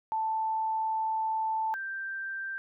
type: tone pair in turn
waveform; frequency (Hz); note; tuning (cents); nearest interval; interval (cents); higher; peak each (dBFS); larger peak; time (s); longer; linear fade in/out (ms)
sine; 882 / 1571.5; A5 / G6; +4 / +4; minor seventh; 1000; second; -27 / -33; first; 0.12-1.74 / 1.74-2.58; first; 0
effects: none